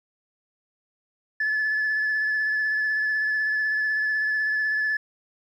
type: tone with vibrato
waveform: sine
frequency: 1728 Hz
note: A6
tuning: 32 cents flat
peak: -20 dBFS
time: 1.4-4.97 s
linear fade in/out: 5 ms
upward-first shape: sine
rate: 16 Hz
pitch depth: 18 cents each way
effects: tanh soft clip ceiling -19 dBFS + 10-bit